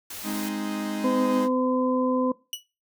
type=noise; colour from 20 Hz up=white; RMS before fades=-37 dBFS; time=0.1-0.49 s; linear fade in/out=5 ms
type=chord; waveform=45% pulse; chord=Ab major; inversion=none; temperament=equal; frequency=207.7 / 261.6 / 311.1 Hz; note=Ab3 / C4 / Eb4; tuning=0 / 0 / 0 cents; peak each=-30 / -36 / -32 dBFS; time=0.23-1.49 s; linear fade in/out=50 ms
type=harmonic tone; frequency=255.2 Hz; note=C4; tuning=43 cents flat; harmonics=1 / 2 / 4; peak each=-23 / -26 / -29 dBFS; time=1.04-2.32 s; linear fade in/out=5 ms
type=tone with exponential decay; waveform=sawtooth; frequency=2941 Hz; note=F#7; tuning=11 cents flat; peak=-23 dBFS; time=2.53-2.63 s; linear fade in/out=1 ms; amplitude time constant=21 ms
effects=noise-tail reverb RT60 0.3 s tail -21 dB re dry